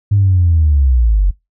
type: linear sweep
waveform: sine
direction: down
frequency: 103.83 to 44.34 Hz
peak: -7 dBFS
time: 0.11-1.31 s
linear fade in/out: 10 ms
effects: noise-tail reverb RT60 0.2 s tail -23 dB re dry + tanh soft clip ceiling -3 dBFS